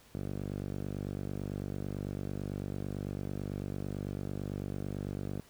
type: tone with band-pass filter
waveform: 5% pulse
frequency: 49 Hz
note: G1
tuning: in tune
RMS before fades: -38 dBFS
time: 0.15-5.4 s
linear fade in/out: 0 ms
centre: 120 Hz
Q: 0.7
effects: pink hiss -60 dBFS RMS until 5.49 s